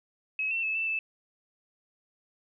sine tone with pitch steps, 2566 / 2696 / 2604 / 2658 / 2630 Hz, E7 / E7 / E7 / E7 / E7, -47 / +38 / -22 / +14 / -5 cents, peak -27 dBFS, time 0.39-0.99 s, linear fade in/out 2 ms, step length 120 ms, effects none

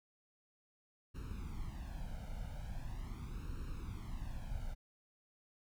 brown noise with flanger, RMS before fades -43 dBFS, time 1.14-4.75 s, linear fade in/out 20 ms, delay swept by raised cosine 0.73 to 1.37 ms, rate 0.41 Hz, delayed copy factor +0.85, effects none

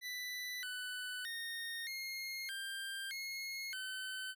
25% pulse tone with pitch steps, 1984 / 1495 / 1848 / 2141 / 1586 / 2161 / 1524 Hz, B6 / F#6 / A#6 / C7 / G6 / C#7 / G6, +7 / +17 / -16 / +39 / +20 / -45 / -49 cents, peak -37 dBFS, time 0.01-4.35 s, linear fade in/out 50 ms, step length 620 ms, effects none

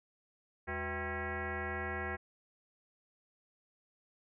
sine tone with frequency modulation, 780 Hz, G5, 9 cents flat, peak -35 dBFS, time 0.67-2.17 s, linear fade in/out 20 ms, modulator 287 Hz, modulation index 4.5, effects none

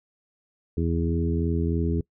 harmonic tone with a mistuned harmonic, 83.2 Hz, E2, 17 cents sharp, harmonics 1 / 2 / 3 / 4 / 5, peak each -25 / -28 / -30 / -31 / -32 dBFS, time 0.77-2.01 s, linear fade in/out 5 ms, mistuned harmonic 1, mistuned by -24 cents, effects noise-tail reverb RT60 0.1 s tail -23 dB re dry

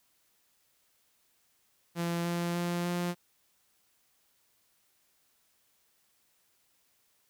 sawtooth tone with pitch steps, 170.7 / 172.28 / 173.88 / 175.5 Hz, F3 / F3 / F3 / F3, -39 / -23 / -7 / +9 cents, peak -26 dBFS, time 1.95-3.15 s, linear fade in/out 50 ms, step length 300 ms, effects white hiss -71 dBFS RMS until 7.29 s

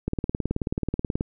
click train, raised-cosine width 3 ms, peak -12 dBFS, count 22, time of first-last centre 0.08-1.209 s, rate 18.6 Hz, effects none

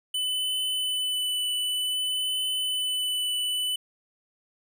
square tone with vibrato, 3000 Hz, F#7, 23 cents sharp, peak -26 dBFS, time 0.14-3.76 s, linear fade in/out 5 ms, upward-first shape triangle, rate 0.54 Hz, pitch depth 13 cents each way, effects none

